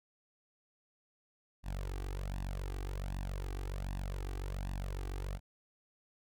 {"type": "tone with flanger", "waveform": "sawtooth", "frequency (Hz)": 47.18, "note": "F#1", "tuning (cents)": 34, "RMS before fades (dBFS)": -39, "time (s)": [1.63, 5.4], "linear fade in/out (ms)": 50, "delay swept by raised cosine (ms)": [1.1, 2.6], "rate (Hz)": 1.3, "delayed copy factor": 0.9, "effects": []}